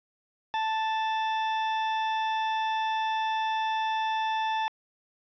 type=tone; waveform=40% pulse; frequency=880 Hz; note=A5; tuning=in tune; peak=-25 dBFS; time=0.54-4.68 s; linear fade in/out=0 ms; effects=resampled to 11025 Hz + 9-bit